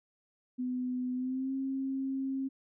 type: tone with pitch glide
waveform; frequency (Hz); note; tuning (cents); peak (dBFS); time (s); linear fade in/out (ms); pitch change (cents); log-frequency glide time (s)
sine; 251.4 to 267.9; B3 to C4; +31 to +41; -31; 0.58-2.49; 20; +110; 1.14-1.53
effects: none